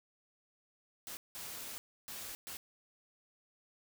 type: noise bursts at uneven times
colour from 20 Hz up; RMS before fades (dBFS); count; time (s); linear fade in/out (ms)
white; -45; 4; 1.07-1.17 / 1.35-1.78 / 2.08-2.35 / 2.47-2.57; 0
effects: none